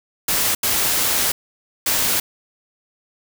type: noise bursts at uneven times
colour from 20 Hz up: white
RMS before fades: -19 dBFS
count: 3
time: 0.28-0.55 / 0.63-1.32 / 1.86-2.2 s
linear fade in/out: 5 ms
effects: none